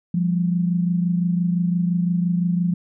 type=tone pair together; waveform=sine; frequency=174.16 / 200 Hz; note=F3 / G3; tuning=-5 / +35 cents; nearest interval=major second; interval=240 cents; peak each=-18 / -26 dBFS; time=0.14-2.74 s; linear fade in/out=5 ms; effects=none

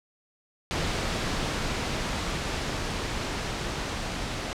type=noise with level ramp; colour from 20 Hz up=pink; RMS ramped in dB=-28 to -32 dBFS; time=0.71-4.53 s; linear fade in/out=0 ms; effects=low-pass 6000 Hz 12 dB/octave

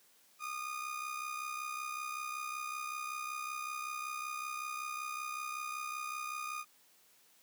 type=tone with amplitude modulation; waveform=30% pulse; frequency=1227 Hz; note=D#6; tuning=25 cents flat; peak=-33 dBFS; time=0.39-6.65 s; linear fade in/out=50 ms; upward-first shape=sine; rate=65.3 Hz; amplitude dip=60%; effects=white hiss -66 dBFS RMS until 7.42 s + high-pass 150 Hz 12 dB/octave

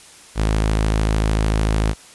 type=tone; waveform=sawtooth; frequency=53.4 Hz; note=G#1; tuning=49 cents sharp; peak=-12 dBFS; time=0.35-1.95 s; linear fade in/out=50 ms; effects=white hiss -44 dBFS RMS until 2.14 s + resampled to 24000 Hz

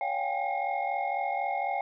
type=tone cluster; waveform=sine; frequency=565 / 707 / 781 / 825 / 2152 Hz; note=C#5 / F5 / G5 / G#5 / C7; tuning=+33 / +21 / -7 / -12 / +48 cents; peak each=-37 / -33 / -30 / -34 / -37 dBFS; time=0.01-1.81 s; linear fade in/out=2 ms; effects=tanh soft clip ceiling -20 dBFS

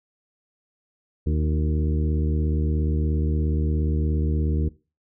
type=harmonic tone with a mistuned harmonic; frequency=77 Hz; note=D#2; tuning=17 cents flat; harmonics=1 / 2 / 3 / 4 / 5 / 6; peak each=-21 / -27 / -31 / -33 / -35 / -37 dBFS; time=1.26-4.69 s; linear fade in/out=10 ms; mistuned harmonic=5; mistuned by=-37 cents; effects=noise-tail reverb RT60 0.3 s tail -19 dB re dry

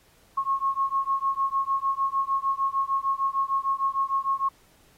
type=beating tone pair; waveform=sine; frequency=1085 / 1091.6 Hz; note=C#6 / C#6; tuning=-37 / -27 cents; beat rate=6.6 Hz; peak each=-26 dBFS; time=0.37-4.49 s; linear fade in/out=10 ms; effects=pink hiss -60 dBFS RMS until 4.97 s + AAC 48 kbps

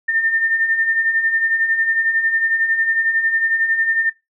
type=beating tone pair; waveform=sine; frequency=1799 / 1810 Hz; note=A6 / A6; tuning=+38 / +48 cents; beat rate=11 Hz; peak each=-24 / -16 dBFS; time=0.08-4.1 s; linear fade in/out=10 ms; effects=noise-tail reverb RT60 0.2 s tail -20 dB re dry

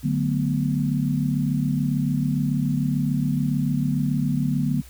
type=chord; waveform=sine; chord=B minor seventh; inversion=first; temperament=equal; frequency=146.83 / 185 / 220 / 246.9 Hz; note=D3 / F#3 / A3 / B3; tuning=0 / 0 / 0 / 0 cents; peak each=-23 / -28 / -28 / -25 dBFS; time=0.03-4.82 s; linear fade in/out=20 ms; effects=added 63 Hz sine -43 dBFS peak until 4.89 s + white hiss -50 dBFS RMS until 4.89 s

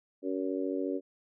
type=harmonic tone; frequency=94 Hz; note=F#2; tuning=28 cents sharp; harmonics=3 / 4 / 5 / 6; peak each=-33 / -35 / -37 / -39 dBFS; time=0.22-1.01 s; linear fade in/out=50 ms; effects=none

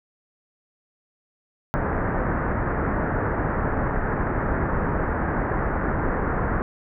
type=low-pass noise; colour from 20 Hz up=pink; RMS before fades=-24 dBFS; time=1.74-6.62 s; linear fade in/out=0 ms; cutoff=1800 Hz; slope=48 dB/octave; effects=none

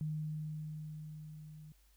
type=tone with level ramp; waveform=sine; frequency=153.8 Hz; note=D#3; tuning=20 cents flat; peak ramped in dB=-34 to -50 dBFS; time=0.01-1.72 s; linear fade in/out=0 ms; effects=added 50 Hz sine -65 dBFS peak until 1.96 s + white hiss -72 dBFS RMS until 1.96 s

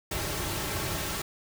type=noise with comb filter; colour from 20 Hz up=pink; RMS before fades=-32 dBFS; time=0.11-1.22 s; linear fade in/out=5 ms; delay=4.1 ms; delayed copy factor=-0.55; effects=none

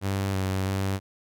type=tone with pitch steps; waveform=sawtooth; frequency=97.7 / 95.1 / 96.8 Hz; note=G2 / F#2 / G2; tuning=-5 / +48 / -21 cents; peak=-21 dBFS; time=0.01-1 s; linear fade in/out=50 ms; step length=330 ms; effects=none

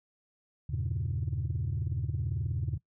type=chord; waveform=sine; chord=E diminished seventh; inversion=none; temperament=equal with one note detuned; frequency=80.94 / 98 / 116.54 / 138.59 Hz; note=E2 / G2 / Bb2 / Db3; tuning=-31 / 0 / 0 / 0 cents; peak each=-34 dBFS; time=0.69-2.78 s; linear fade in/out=10 ms; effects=noise-tail reverb RT60 0.1 s tail -21 dB re dry + tanh soft clip ceiling -24 dBFS

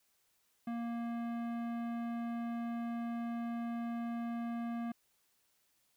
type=tone with tanh clipping; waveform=sine; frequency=234.1 Hz; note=A#3; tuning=8 cents sharp; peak=-38 dBFS; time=0.67-4.92 s; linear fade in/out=5 ms; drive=16 dB; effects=white hiss -75 dBFS RMS until 5.96 s

